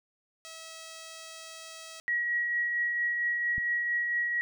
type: tone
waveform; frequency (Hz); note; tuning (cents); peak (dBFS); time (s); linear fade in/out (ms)
5% pulse; 647; E5; -32; -32; 0.45-2; 0
type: tone with tremolo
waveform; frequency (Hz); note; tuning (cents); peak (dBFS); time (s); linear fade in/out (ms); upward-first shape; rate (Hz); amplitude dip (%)
sine; 1910; A#6; +42; -25; 2.08-4.41; 0; triangle; 4.4; 35
type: click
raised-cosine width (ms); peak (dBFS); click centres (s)
5; -28; 3.581
effects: none

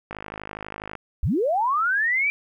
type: click train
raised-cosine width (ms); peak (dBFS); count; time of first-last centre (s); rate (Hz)
0.5; -18; 45; 0.11-0.953; 52.2
type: linear sweep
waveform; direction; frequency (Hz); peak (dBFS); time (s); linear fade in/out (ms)
sine; up; 41.35 to 2361; -19; 1.23-2.3; 0
effects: 10-bit

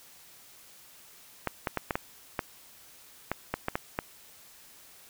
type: clicks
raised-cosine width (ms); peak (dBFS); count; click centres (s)
0.5; -13; 11; 1.473 / 1.672 / 1.773 / 1.908 / 1.955 / 2.392 / 3.316 / 3.54 / 3.684 / 3.755 / 3.989
effects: white hiss -54 dBFS RMS until 5.09 s

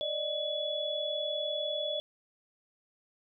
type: tone cluster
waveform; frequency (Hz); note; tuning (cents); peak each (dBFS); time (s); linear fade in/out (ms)
sine; 582 / 622 / 3406; D5 / D#5 / G#7; -16 / -1 / +43; -36 / -36 / -34; 0.01-2; 0
effects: none

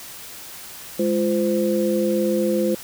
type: tone cluster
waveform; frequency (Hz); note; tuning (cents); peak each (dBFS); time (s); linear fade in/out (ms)
sine; 207.5 / 345 / 516; G#3 / F4 / C5; -1 / -21 / -24; -22; 0.99-2.75; 5
effects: white hiss -38 dBFS RMS until 2.83 s

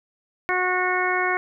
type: harmonic tone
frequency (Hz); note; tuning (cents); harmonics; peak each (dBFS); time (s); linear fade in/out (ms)
365.3; F#4; -22; 1 / 2 / 3 / 4 / 5 / 6; -27 / -27 / -27 / -27 / -27 / -27; 0.49-1.37; 0
effects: none

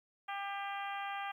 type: harmonic tone with a mistuned harmonic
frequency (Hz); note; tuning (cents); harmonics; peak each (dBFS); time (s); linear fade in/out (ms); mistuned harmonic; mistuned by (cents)
398.5; G4; +28; 2 / 3 / 4 / 5 / 6 / 7 / 8; -40 / -44 / -46 / -48 / -50 / -51 / -52; 0.28-1.32; 10; 7; -16
effects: 12-bit

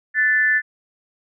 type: tone with amplitude modulation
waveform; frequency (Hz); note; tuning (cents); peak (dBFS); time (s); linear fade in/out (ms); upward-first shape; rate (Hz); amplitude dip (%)
sine; 1760; A6; 0; -11; 0.14-0.62; 50; sine; 273; 70
effects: none

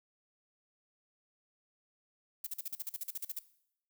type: noise bursts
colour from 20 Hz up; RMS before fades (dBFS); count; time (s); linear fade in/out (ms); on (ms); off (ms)
violet; -38; 14; 2.44-3.391; 5; 28; 43
effects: noise-tail reverb RT60 0.7 s tail -17 dB re dry

